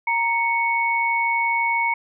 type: tone pair together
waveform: sine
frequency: 932.1 / 2217 Hz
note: A#5 / C#7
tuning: 0 / 0 cents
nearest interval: octave + minor third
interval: 1500 cents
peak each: -21 dBFS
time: 0.07-1.94 s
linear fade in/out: 5 ms
effects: none